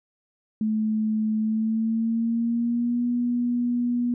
sine tone with pitch glide, 216.9 to 242.1 Hz, A3 to B3, -25 to -34 cents, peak -21 dBFS, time 0.61-4.14 s, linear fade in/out 2 ms, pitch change +191 cents, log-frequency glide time 1.38-3.05 s, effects none

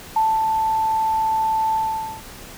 sine tone with ADSR envelope, 882 Hz, A5, 4 cents sharp, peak -14 dBFS, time 0.16-2.23 s, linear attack 5 ms, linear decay 240 ms, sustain -3 dB, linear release 480 ms, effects pink hiss -39 dBFS RMS until 2.57 s

